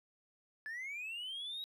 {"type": "linear sweep", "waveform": "triangle", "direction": "up", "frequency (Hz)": [1707, 3850], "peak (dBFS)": -38, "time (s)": [0.66, 1.64], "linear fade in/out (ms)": 0, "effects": ["tanh soft clip ceiling -35 dBFS"]}